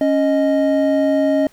triangle tone pair together, 277.2 / 622.3 Hz, C#4 / D#5, 0 / 0 cents, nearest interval octave + major second, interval 1400 cents, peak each -14 / -14 dBFS, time 0.01-1.47 s, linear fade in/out 2 ms, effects pink hiss -52 dBFS RMS until 1.52 s

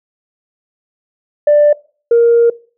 sine tone pair in turn, 590 / 468.3 Hz, D5 / A#4, +8 / +8 cents, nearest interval major third, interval 400 cents, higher first, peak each -4 dBFS, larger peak neither, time 1.47-1.73 / 2.11-2.5 s, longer second, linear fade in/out 5 ms, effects noise-tail reverb RT60 0.4 s tail -22 dB re dry + tanh soft clip ceiling -2 dBFS

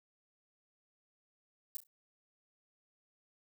violet noise with echo, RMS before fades -38 dBFS, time 1.75-1.77 s, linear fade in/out 0 ms, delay 33 ms, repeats 3, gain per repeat -12 dB, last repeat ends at 1.869 s, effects none

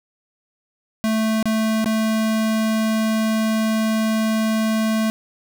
square tone with dropouts, 220 Hz, A3, in tune, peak -18 dBFS, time 1.04-5.1 s, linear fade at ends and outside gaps 0 ms, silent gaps 1.427-1.456 / 1.844-1.859 s, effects none

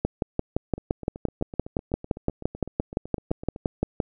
two click trains, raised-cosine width 2 ms, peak -23 / -9 dBFS, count 23 / 24, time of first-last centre 0.78-3.561 / 0.05-4.002 s, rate 7.91 / 5.82 Hz, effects none

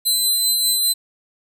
20% pulse tone with tremolo, 4049 Hz, B7, 42 cents sharp, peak -9 dBFS, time 0.05-0.94 s, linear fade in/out 20 ms, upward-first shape sine, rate 5.1 Hz, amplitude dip 25%, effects none

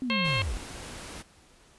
sine linear sweep, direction down, 265.5 to 35.48 Hz, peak -28 dBFS, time 0.02-0.57 s, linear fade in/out 0 ms
harmonic tone, 534 Hz, C5, 35 cents sharp, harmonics 1 / 2 / 3 / 4 / 5 / 6 / 7 / 8, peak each -36 / -33 / -40 / -32 / -31 / -33 / -43 / -36 dBFS, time 0.1-0.42 s, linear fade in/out 0 ms
pink noise, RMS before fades -41 dBFS, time 0.24-1.23 s, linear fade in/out 20 ms
effects pink hiss -58 dBFS RMS until 1.78 s + resampled to 24000 Hz

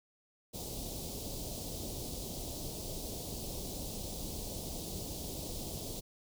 pink band-stop noise, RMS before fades -41 dBFS, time 0.53-6.01 s, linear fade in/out 20 ms, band 700 to 3700 Hz, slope 24 dB/octave, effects none

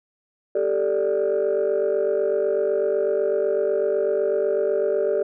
sine chord, G suspended second, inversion none, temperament equal, 392 / 440 / 587.3 Hz, G4 / A4 / D5, 0 / 0 / 0 cents, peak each -22 dBFS, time 0.55-5.23 s, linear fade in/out 5 ms, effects tanh soft clip ceiling -14 dBFS

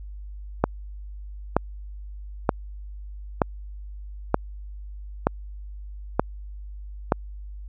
click train, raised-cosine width 1 ms, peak -3 dBFS, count 8, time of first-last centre 0.64-7.121 s, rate 1.08 Hz, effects added 50 Hz sine -35 dBFS peak until 7.68 s

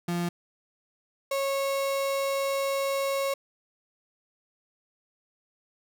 35% pulse tone pair in turn, 173.4 / 548.8 Hz, F3 / C#5, -12 / -17 cents, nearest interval octave + minor sixth, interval 1995 cents, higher second, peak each -25 / -24 dBFS, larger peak second, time 0.08-0.29 / 1.31-3.34 s, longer second, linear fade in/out 5 ms, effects none

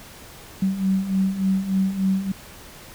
sine beating tone pair, 189.1 / 192.5 Hz, F#3 / G3, +38 / -31 cents, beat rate 3.4 Hz, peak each -25 / -20 dBFS, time 0.62-2.32 s, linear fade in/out 5 ms, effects pink hiss -43 dBFS RMS until 2.94 s

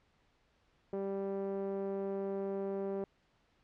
5% pulse tone with low-pass filter, 196 Hz, G3, in tune, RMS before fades -37 dBFS, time 0.93-3.04 s, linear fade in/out 2 ms, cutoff 440 Hz, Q 2.1, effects pink hiss -72 dBFS RMS until 3.63 s + low-pass 4000 Hz 12 dB/octave

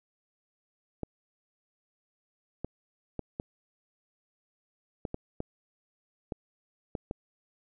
clicks, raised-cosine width 2 ms, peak -20 dBFS, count 10, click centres 1.033 / 2.646 / 3.193 / 3.399 / 5.052 / 5.144 / 5.404 / 6.322 / 6.952 / 7.111 s, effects none

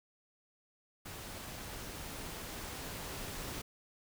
pink noise with level ramp, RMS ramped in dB -46 to -42 dBFS, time 1.05-3.62 s, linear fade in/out 10 ms, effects none

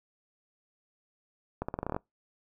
accelerating click train, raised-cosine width 1 ms, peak -18 dBFS, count 10, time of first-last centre 1.62-1.965 s, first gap 65 ms, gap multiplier 0.86, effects noise-tail reverb RT60 0.2 s tail -26 dB re dry

